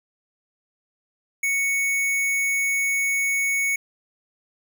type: tone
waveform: square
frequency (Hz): 2220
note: C#7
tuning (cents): +2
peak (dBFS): -21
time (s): 1.43-3.76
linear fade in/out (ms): 5
effects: none